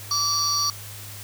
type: tone cluster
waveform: triangle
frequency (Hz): 1162 / 4481 / 4639 / 5740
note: D6 / C#8 / D8 / F8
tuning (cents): -19 / +18 / -22 / +47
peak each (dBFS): -25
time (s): 0.11-0.7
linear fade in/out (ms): 2
effects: added 102 Hz sine -40 dBFS peak until 1.23 s + white hiss -40 dBFS RMS until 1.23 s